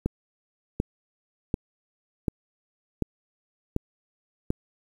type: click train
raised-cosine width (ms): 3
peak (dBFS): -11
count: 7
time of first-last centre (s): 0.06-4.504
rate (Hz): 1.35
effects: 8-bit